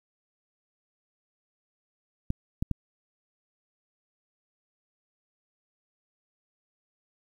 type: clicks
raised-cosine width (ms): 5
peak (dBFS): -15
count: 3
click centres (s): 2.304 / 2.625 / 2.713
effects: 9-bit